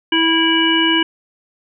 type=harmonic tone with a mistuned harmonic; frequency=326.6 Hz; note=E4; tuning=16 cents flat; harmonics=1 / 3 / 5 / 7 / 9; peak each=-16 / -22 / -20 / -22 / -16 dBFS; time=0.12-1.03 s; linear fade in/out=5 ms; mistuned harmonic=7; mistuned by=+20 cents; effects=none